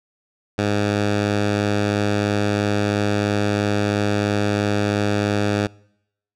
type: tone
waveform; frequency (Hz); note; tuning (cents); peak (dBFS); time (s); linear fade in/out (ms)
10% pulse; 103; G#2; -14; -10; 0.58-5.67; 5
effects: noise-tail reverb RT60 0.8 s tail -25 dB re dry + low-pass 6000 Hz 12 dB/octave